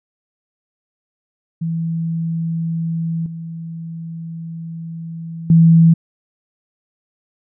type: tone with level steps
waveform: sine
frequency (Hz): 164.81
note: E3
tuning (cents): 0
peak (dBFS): -18 / -26 / -6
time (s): 1.61-5.94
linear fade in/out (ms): 10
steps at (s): 3.26 / 5.5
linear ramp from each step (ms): 2
effects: none